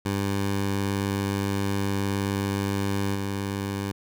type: tone with level steps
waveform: 15% pulse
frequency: 99.2 Hz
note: G2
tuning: 21 cents sharp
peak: -18 / -21 dBFS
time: 0.05-3.92 s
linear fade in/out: 10 ms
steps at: 3.14 s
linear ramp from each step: 20 ms
effects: none